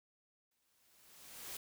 white noise with exponential growth, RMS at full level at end -44 dBFS, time 0.51-1.57 s, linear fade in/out 5 ms, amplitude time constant 230 ms, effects none

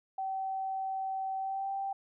sine tone with pitch glide, 768 to 782.8 Hz, G5 to G5, -36 to -3 cents, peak -32 dBFS, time 0.18-1.93 s, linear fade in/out 5 ms, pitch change +33 cents, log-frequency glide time 1.38-1.7 s, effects none

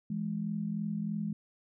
sine tone pair together, 166.2 / 209.4 Hz, E3 / G#3, +15 / +15 cents, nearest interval major third, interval 400 cents, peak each -36 / -33 dBFS, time 0.1-1.33 s, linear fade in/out 5 ms, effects none

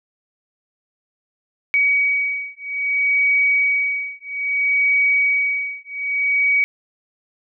sine beating tone pair, 2262 / 2262.61 Hz, C#7 / C#7, +34 / +35 cents, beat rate 0.61 Hz, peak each -19 dBFS, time 1.74-6.64 s, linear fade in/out 0 ms, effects none

